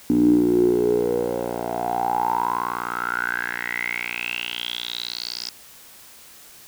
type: tone with band-pass filter sweep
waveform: 10% pulse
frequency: 59.6 Hz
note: A#1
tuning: 39 cents sharp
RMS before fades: -23 dBFS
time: 0.1-5.5 s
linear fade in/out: 0 ms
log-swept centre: 270 to 5100 Hz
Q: 9.8
effects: white hiss -46 dBFS RMS until 6.67 s